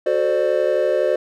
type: chord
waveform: triangle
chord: D dominant seventh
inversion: first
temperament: equal with one note detuned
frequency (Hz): 370 / 440 / 523.3 / 595.2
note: F#4 / A4 / C5 / D5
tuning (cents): 0 / 0 / 0 / +23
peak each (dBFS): -21 / -23 / -18 / -18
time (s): 0.06-1.16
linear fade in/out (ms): 5
effects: none